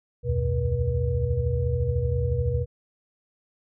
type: tone cluster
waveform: sine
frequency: 66.9 / 78.9 / 92.7 / 123.3 / 482.5 Hz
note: C2 / D#2 / F#2 / B2 / B4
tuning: +39 / +25 / +4 / -2 / -40 cents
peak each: -32 / -27 / -30 / -26 / -29 dBFS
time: 0.23-2.66 s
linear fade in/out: 50 ms
effects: none